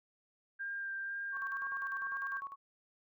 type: tone with vibrato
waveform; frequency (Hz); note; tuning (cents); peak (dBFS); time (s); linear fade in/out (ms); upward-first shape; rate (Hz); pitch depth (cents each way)
sine; 1593; G6; +27; -37; 0.59-2.41; 20; sine; 2; 13
type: tone with tremolo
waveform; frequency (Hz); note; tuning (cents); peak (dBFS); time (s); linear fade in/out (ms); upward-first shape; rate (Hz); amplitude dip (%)
sine; 1108.7; C#6; 0; -38; 1.32-2.56; 50; square; 10; 75
effects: none